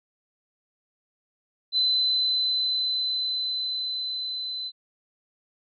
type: tone with level ramp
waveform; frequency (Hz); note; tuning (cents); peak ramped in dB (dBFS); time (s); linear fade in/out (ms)
sine; 4033; B7; +36; -19 to -30; 1.72-4.72; 50
effects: none